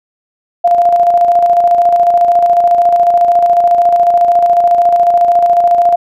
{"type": "tone with tremolo", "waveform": "sine", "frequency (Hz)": 696, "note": "F5", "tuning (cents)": -6, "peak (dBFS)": -4, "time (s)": [0.64, 5.96], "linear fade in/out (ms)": 10, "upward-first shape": "square", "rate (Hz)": 14, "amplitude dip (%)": 40, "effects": []}